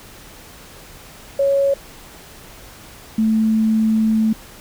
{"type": "tone pair in turn", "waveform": "sine", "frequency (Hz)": [554.4, 220], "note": ["C#5", "A3"], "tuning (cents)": [0, 0], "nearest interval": "octave + major third", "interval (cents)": 1600, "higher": "first", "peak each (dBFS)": -13, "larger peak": "neither", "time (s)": [[1.39, 1.74], [3.18, 4.33]], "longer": "second", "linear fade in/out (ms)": 5, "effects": ["pink hiss -41 dBFS RMS until 4.6 s"]}